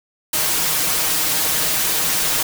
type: noise with comb filter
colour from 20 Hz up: white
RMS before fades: -19 dBFS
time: 0.33-2.43 s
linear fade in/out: 5 ms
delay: 6.4 ms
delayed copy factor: +0.8
effects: none